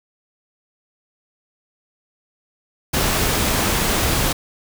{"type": "noise", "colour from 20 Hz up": "pink", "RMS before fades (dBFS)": -19, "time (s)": [2.93, 4.33], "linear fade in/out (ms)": 10, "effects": []}